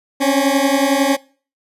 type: beating tone pair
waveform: 20% pulse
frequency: 270 / 281 Hz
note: C#4 / C#4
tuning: -45 / +24 cents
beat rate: 11 Hz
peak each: -11 dBFS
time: 0.2-1.17 s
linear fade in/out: 20 ms
effects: noise-tail reverb RT60 0.4 s tail -22 dB re dry + resampled to 32000 Hz